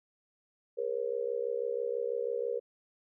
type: tone with amplitude modulation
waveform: sine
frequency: 476.3 Hz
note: A#4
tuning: 37 cents sharp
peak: -26 dBFS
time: 0.77-2.6 s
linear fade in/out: 20 ms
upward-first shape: sine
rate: 66.1 Hz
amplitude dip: 100%
effects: none